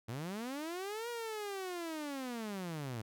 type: linear two-way sweep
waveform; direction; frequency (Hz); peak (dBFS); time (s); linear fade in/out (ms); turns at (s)
sawtooth; up then down; 105.6 to 480.9 to 105.6; -35; 0.08-3.02; 10; 1.09
effects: none